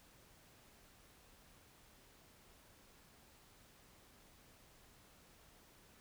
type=silence; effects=pink hiss -65 dBFS RMS until 6 s